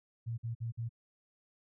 sine tone bursts, 115.7 Hz, A#2, 13 cents flat, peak -34 dBFS, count 4, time 0.26-0.893 s, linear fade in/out 20 ms, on 120 ms, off 51 ms, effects none

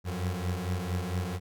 30% pulse beating tone pair, 88 / 92.4 Hz, F2 / F#2, +14 / -2 cents, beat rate 4.4 Hz, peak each -30 dBFS, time 0.04-1.4 s, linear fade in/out 50 ms, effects none

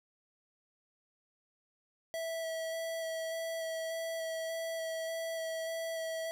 square tone with vibrato, 653 Hz, E5, 17 cents flat, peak -36 dBFS, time 2.14-6.31 s, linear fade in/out 0 ms, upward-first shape square, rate 1.7 Hz, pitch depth 9 cents each way, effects 12-bit

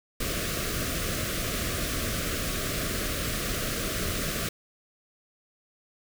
pink band-stop noise, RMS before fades -30 dBFS, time 0.2-4.49 s, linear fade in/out 5 ms, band 700 to 1100 Hz, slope 96 dB/octave, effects none

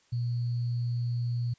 sine tone with sample-and-hold, 120 Hz, B2, 49 cents flat, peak -27 dBFS, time 0.12-1.54 s, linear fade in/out 10 ms, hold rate 4410 Hz, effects white hiss -66 dBFS RMS until 1.58 s + resampled to 16000 Hz

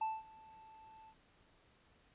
triangle tone with ADSR envelope, 880 Hz, A5, in tune, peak -31 dBFS, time 0.01-1.15 s, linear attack 6 ms, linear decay 210 ms, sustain -23 dB, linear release 67 ms, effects pink hiss -69 dBFS RMS until 2.14 s + resampled to 8000 Hz

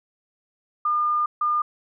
sine tone bursts at uneven times, 1209 Hz, D6, 50 cents sharp, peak -19 dBFS, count 2, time 0.85-1.26 / 1.41-1.62 s, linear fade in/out 5 ms, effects none

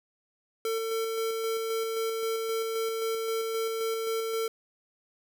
square tone with tremolo, 450 Hz, A4, 39 cents sharp, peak -28 dBFS, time 0.65-4.48 s, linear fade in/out 2 ms, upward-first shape square, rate 3.8 Hz, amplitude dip 25%, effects none

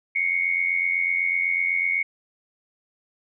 sine tone pair together, 2135 / 2223 Hz, C7 / C#7, +34 / +4 cents, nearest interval minor second, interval 70 cents, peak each -25 / -22 dBFS, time 0.15-2.03 s, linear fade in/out 10 ms, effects none

